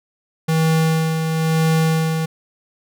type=tone with tremolo; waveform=square; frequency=160.5 Hz; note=E3; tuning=46 cents flat; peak=-14 dBFS; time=0.48-2.26 s; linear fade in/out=10 ms; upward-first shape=sine; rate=1 Hz; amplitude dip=45%; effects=none